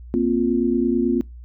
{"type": "chord", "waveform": "sine", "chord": "Bb suspended second", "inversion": "none", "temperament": "just", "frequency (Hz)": [233.1, 262.2, 349.6], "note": ["Bb3", "C4", "F4"], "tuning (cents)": [0, 4, 2], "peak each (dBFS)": -21, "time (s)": [0.14, 1.21], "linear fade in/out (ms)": 0, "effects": ["noise-tail reverb RT60 0.2 s tail -24 dB re dry", "added 60 Hz sine -36 dBFS peak until 1.44 s"]}